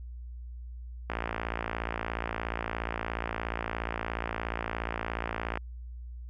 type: click train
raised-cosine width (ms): 0.5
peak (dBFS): -16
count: 256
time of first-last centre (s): 1.1-5.574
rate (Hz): 57
effects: added 60 Hz sine -39 dBFS peak until 6.29 s